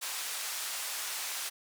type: band-pass noise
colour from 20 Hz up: white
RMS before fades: -37 dBFS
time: 0.01-1.5 s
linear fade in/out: 20 ms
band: 780 to 11000 Hz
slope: 12 dB/octave
effects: none